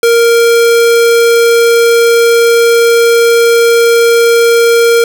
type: tone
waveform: square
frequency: 466.2 Hz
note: A#4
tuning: in tune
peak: -5 dBFS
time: 0.03-5.04 s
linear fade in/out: 2 ms
effects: none